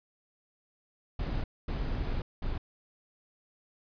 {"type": "noise bursts at uneven times", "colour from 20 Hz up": "brown", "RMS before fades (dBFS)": -32, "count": 3, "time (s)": [[1.19, 1.44], [1.68, 2.22], [2.42, 2.58]], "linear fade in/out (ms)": 5, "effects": ["resampled to 11025 Hz"]}